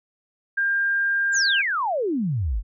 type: tone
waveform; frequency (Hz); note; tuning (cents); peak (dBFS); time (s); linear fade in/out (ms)
sine; 1600; G6; +35; -19; 0.57-1.62; 10
type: exponential sweep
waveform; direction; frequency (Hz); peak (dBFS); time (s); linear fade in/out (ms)
sine; down; 7660 to 41.63; -21; 1.32-2.63; 50
effects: none